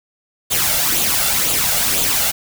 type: noise with flanger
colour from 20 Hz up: white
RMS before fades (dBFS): -17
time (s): 0.5-2.32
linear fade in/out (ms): 20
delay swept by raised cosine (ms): 0.27 to 1.47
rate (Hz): 2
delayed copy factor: +0.55
effects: none